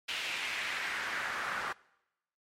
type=noise with band-pass filter sweep; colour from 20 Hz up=pink; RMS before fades=-36 dBFS; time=0.08-1.73 s; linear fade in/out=10 ms; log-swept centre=2800 to 1300 Hz; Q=2.3; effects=noise-tail reverb RT60 0.9 s tail -23 dB re dry + MP3 64 kbps